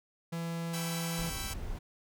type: tone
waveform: 45% pulse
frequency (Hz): 167.2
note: E3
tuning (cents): +25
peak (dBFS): -34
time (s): 0.32-1.3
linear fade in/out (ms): 10
type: chord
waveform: 5% pulse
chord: C# half-diminished seventh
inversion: second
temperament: equal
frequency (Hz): 784 / 987.8 / 1108.7 / 1318.5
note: G5 / B5 / C#6 / E6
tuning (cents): 0 / 0 / 0 / 0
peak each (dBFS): -30 / -32 / -34 / -31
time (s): 0.73-1.54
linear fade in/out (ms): 10
type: noise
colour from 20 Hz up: brown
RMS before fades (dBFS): -39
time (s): 1.18-1.79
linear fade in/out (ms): 10
effects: none